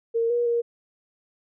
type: tone with pitch steps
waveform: sine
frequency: 460.4 / 478.4 / 470.7 Hz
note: A#4 / A#4 / A#4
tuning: -22 / +45 / +17 cents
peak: -20 dBFS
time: 0.14-0.62 s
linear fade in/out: 20 ms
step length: 160 ms
effects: none